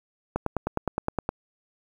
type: click train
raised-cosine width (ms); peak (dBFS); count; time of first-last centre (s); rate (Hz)
1; -11; 10; 0.36-1.291; 9.67
effects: 8-bit